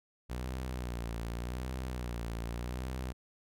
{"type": "tone with vibrato", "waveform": "sawtooth", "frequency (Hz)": 60.5, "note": "B1", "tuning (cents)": -35, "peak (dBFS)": -32, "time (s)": [0.29, 3.13], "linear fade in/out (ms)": 20, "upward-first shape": "sine", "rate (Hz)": 0.85, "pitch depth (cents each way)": 100, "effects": []}